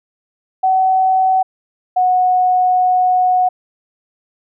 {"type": "tone pair in turn", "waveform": "sine", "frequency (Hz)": [755, 733.5], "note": ["F#5", "F#5"], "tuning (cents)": [35, -15], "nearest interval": "minor second", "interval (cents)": 50, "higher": "first", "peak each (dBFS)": -10, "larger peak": "neither", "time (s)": [[0.63, 1.43], [1.96, 3.49]], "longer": "second", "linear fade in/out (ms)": 10, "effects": []}